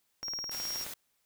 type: tone with tremolo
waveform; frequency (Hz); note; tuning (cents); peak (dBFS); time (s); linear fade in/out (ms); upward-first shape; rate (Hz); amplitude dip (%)
triangle; 5588; F8; 0; -33; 0.23-0.84; 0; sine; 2.6; 30
type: click train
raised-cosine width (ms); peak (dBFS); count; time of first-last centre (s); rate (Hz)
0.5; -29; 13; 0.23-0.865; 18.9
type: noise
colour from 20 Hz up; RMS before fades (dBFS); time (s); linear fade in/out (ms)
white; -42; 0.51-0.94; 5
effects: white hiss -75 dBFS RMS until 1.25 s